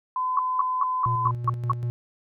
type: tone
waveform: sine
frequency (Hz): 1017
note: C6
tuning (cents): -50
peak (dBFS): -23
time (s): 0.16-1.31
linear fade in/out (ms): 2
type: tone bursts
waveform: sine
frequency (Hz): 1108.7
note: C#6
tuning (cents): 0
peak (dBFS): -18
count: 7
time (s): 0.37-1.717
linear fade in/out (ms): 2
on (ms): 21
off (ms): 200
type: tone with tremolo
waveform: triangle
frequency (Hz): 120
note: B2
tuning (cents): -49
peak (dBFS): -22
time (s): 1.06-1.9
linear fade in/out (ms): 0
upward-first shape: square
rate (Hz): 5.2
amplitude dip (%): 45
effects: none